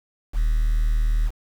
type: tone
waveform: triangle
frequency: 38.89 Hz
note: D#1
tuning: in tune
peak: -14 dBFS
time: 0.33-1.31 s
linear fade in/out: 50 ms
effects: tanh soft clip ceiling -13 dBFS + 7-bit